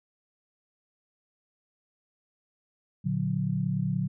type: chord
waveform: sine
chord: Bb augmented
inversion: none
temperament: equal with one note detuned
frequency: 116.54 / 146.83 / 183.61 Hz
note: Bb2 / D3 / F#3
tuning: 0 / 0 / -13 cents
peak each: -32 / -29 / -29 dBFS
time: 3.04-4.08 s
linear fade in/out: 20 ms
effects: none